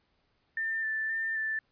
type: tone with vibrato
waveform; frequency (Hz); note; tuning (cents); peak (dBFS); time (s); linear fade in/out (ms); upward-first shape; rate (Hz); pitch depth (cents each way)
sine; 1779; A6; +19; -29; 0.57-1.59; 2; square; 1.9; 16
effects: pink hiss -73 dBFS RMS until 1.71 s + resampled to 11025 Hz